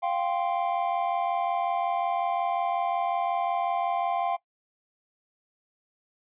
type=chord; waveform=triangle; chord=F suspended second; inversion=none; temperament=equal; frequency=698.5 / 784 / 1046.5 Hz; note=F5 / G5 / C6; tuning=0 / 0 / 0 cents; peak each=-26 / -27 / -31 dBFS; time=0.02-4.37 s; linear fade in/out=20 ms; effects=noise-tail reverb RT60 0.1 s tail -19 dB re dry + resampled to 8000 Hz